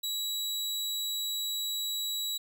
sawtooth tone, 3900 Hz, B7, 23 cents flat, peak -28 dBFS, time 0.03-2.38 s, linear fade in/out 10 ms, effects none

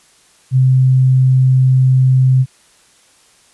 sine tone, 130 Hz, C3, 11 cents flat, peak -7 dBFS, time 0.51-2.46 s, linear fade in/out 50 ms, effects white hiss -50 dBFS RMS until 3.53 s + resampled to 24000 Hz

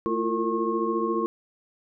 sine tone cluster, 223.4 / 335.4 / 349.7 / 456.5 / 1084 Hz, A3 / E4 / F4 / A#4 / C#6, +27 / +30 / +2 / -36 / -39 cents, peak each -31 / -30 / -29 / -29 / -29 dBFS, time 0.06-1.26 s, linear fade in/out 0 ms, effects none

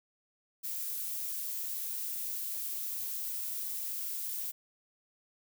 violet noise, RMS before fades -37 dBFS, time 0.63-4.52 s, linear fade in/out 20 ms, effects none

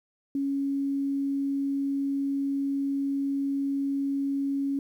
sine tone, 277.2 Hz, C#4, in tune, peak -25 dBFS, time 0.35-4.79 s, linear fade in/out 2 ms, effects 10-bit

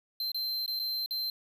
square tone with dropouts, 4116 Hz, C8, 29 cents flat, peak -31 dBFS, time 0.2-1.3 s, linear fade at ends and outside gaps 2 ms, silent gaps 0.318-0.345 / 0.662-0.678 / 0.792-0.797 / 1.061-1.108 s, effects none

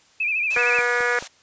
sine tone with vibrato, 2489 Hz, D#7, in tune, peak -20 dBFS, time 0.2-0.81 s, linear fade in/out 5 ms, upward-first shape sine, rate 13 Hz, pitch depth 93 cents each way
white high-pass noise, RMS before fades -34 dBFS, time 0.5-1.28 s, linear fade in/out 10 ms, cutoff 530 Hz, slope 96 dB/octave
harmonic tone, 242.2 Hz, B3, 34 cents flat, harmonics 2 / 3 / 4 / 5 / 6 / 7 / 8 / 9 / 10, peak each -25 / -33 / -32 / -30 / -25 / -24 / -30 / -29 / -36 dBFS, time 0.56-1.19 s, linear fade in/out 2 ms
click train, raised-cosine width 1 ms, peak -22 dBFS, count 4, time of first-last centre 0.57-1.225 s, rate 4.58 Hz
effects white hiss -56 dBFS RMS until 1.42 s + resampled to 16000 Hz

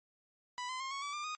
sawtooth tone with pitch steps, 989 / 1026.8 / 1066.1 / 1106.9 / 1149.3 / 1193.2 / 1238.9 Hz, B5 / C6 / C6 / C#6 / D6 / D6 / D#6, +2 / -33 / +32 / -3 / -38 / +27 / -8 cents, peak -34 dBFS, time 0.58-1.35 s, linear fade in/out 0 ms, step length 110 ms, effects MP3 32 kbps

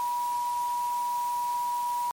sine tone in noise, 967 Hz, B5, 37 cents flat, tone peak -26 dBFS, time 0-2.11 s, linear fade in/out 0 ms, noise white, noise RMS -44 dBFS, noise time 0-2.11 s, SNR +15 dB, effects MP3 64 kbps

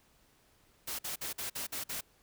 white noise bursts, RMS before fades -38 dBFS, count 7, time 0.87-2.01 s, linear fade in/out 10 ms, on 120 ms, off 50 ms, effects pink hiss -67 dBFS RMS until 2.22 s

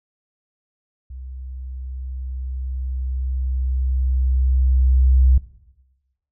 sine tone with level ramp, 64.4 Hz, C2, 27 cents flat, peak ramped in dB -32 to -10 dBFS, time 1.1-5.38 s, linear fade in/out 5 ms, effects noise-tail reverb RT60 1.0 s tail -17 dB re dry

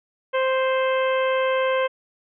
harmonic tone, 523.3 Hz, C5, in tune, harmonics 1 / 2 / 3 / 4 / 5 / 6, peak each -20 / -26 / -30 / -32 / -34 / -36 dBFS, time 0.33-1.88 s, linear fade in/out 20 ms, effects none

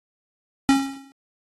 square tone with exponential decay, 272.8 Hz, C#4, 28 cents flat, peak -12 dBFS, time 0.69-1.12 s, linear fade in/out 0 ms, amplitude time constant 93 ms, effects AAC 32 kbps

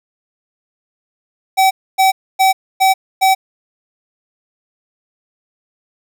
square tone bursts, 765 Hz, G5, 42 cents flat, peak -9 dBFS, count 5, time 1.57-3.35 s, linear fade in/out 20 ms, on 140 ms, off 270 ms, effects none

